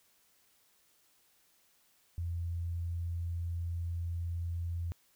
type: tone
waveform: sine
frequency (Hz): 85.3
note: F2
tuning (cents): -40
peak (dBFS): -33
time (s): 2.18-4.92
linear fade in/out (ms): 0
effects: white hiss -69 dBFS RMS until 5.15 s